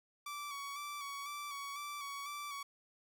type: tone with vibrato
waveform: sawtooth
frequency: 1144 Hz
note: D6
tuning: 46 cents flat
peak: -38 dBFS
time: 0.26-2.63 s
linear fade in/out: 5 ms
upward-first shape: square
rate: 2 Hz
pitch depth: 32 cents each way
effects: none